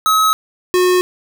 square tone pair in turn, 1281 / 363.2 Hz, E6 / F#4, -50 / -32 cents, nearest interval octave + minor seventh, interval 2182 cents, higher first, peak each -11 dBFS, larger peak neither, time 0.06-0.33 / 0.74-1.01 s, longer neither, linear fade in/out 0 ms, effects none

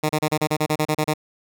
10% pulse tone bursts, 153.5 Hz, D#3, 23 cents flat, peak -10 dBFS, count 12, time 0.03-1.138 s, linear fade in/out 10 ms, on 63 ms, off 32 ms, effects none

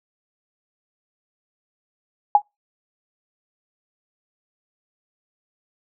sine tone with exponential decay, 827 Hz, G#5, 8 cents flat, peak -5 dBFS, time 2.35-2.42 s, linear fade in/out 2 ms, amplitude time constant 15 ms, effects noise-tail reverb RT60 0.2 s tail -26 dB re dry

